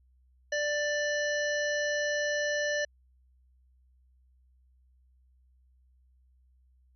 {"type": "harmonic tone", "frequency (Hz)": 590, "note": "D5", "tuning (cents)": 8, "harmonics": [1, 3, 5, 7, 9, 10], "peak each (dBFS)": [-30, -31, -42, -43, -46, -41], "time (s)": [0.52, 2.85], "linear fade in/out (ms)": 5, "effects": ["added 63 Hz sine -61 dBFS peak until 6.95 s"]}